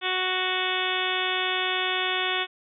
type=harmonic tone with a mistuned harmonic; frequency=370 Hz; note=F#4; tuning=in tune; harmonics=1 / 2 / 3 / 4 / 5 / 6 / 7 / 8 / 9 / 10; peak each=-33 / -33 / -33 / -33 / -33 / -33 / -33 / -33 / -33 / -33 dBFS; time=0.01-2.47 s; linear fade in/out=50 ms; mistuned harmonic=10; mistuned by=-65 cents; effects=none